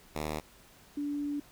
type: tone pair in turn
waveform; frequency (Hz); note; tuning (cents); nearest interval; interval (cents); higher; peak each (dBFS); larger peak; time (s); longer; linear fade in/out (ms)
5% pulse / sine; 76.7 / 289.6; D#2 / D4; -24 / -24; octave + major seventh; 2300; second; -22 / -31; first; 0.15-0.4 / 0.97-1.4; second; 5
effects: pink hiss -58 dBFS RMS until 1.51 s